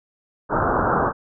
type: low-pass noise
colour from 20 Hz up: white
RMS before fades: -20 dBFS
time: 0.49-1.13 s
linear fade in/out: 50 ms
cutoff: 1500 Hz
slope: 96 dB/octave
effects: none